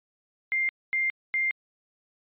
sine tone bursts, 2104 Hz, C7, 9 cents sharp, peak -23 dBFS, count 3, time 0.52-1.51 s, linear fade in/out 0 ms, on 170 ms, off 240 ms, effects resampled to 8000 Hz

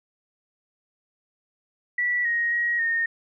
sine tone with pitch steps, 1953 / 1877 / 1895 / 1840 Hz, B6 / A#6 / A#6 / A#6, -20 / +11 / +28 / -23 cents, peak -21 dBFS, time 1.98-3.06 s, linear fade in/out 5 ms, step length 270 ms, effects none

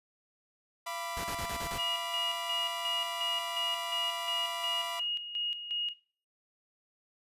sawtooth chord, B diminished, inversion second, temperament equal with one note detuned, 682.9 / 987.8 / 1174.7 Hz, F5 / B5 / D6, -39 / 0 / 0 cents, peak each -37 / -35 / -39 dBFS, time 0.86-5 s, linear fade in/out 10 ms
pink noise bursts, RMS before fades -39 dBFS, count 6, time 1.17-1.78 s, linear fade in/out 0 ms, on 70 ms, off 38 ms
sine tone with tremolo, 2871 Hz, F7, 47 cents sharp, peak -30 dBFS, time 1.78-5.94 s, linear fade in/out 20 ms, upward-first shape square, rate 2.8 Hz, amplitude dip 65%
effects noise-tail reverb RT60 0.4 s tail -17 dB re dry + resampled to 32000 Hz

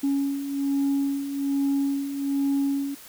sine beating tone pair, 277.2 / 278.4 Hz, C#4 / C#4, 0 / +8 cents, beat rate 1.2 Hz, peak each -28 / -22 dBFS, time 0.03-2.95 s, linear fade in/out 10 ms, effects tanh soft clip ceiling -18 dBFS + white hiss -46 dBFS RMS until 3.08 s

